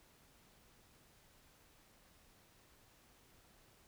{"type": "silence", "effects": ["pink hiss -67 dBFS RMS until 3.87 s"]}